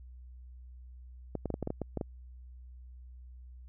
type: clicks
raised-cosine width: 2 ms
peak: -20 dBFS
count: 10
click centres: 1.353 / 1.457 / 1.503 / 1.541 / 1.627 / 1.674 / 1.704 / 1.817 / 1.973 / 2.012 s
effects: added 62 Hz sine -47 dBFS peak until 3.68 s